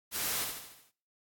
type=noise with echo; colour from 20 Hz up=white; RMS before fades=-34 dBFS; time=0.11-0.47 s; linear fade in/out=50 ms; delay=75 ms; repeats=6; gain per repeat=-5 dB; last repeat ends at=0.92 s; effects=noise-tail reverb RT60 0.5 s tail -22 dB re dry + AAC 64 kbps